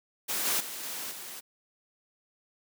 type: noise with level steps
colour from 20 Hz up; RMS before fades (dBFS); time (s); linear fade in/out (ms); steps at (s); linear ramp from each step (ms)
white; -31 / -28 / -39 / -37 / -42; 0.28-1.41; 20; 0.45 / 0.6 / 0.83 / 1.11; 5
effects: high-pass 200 Hz 12 dB/octave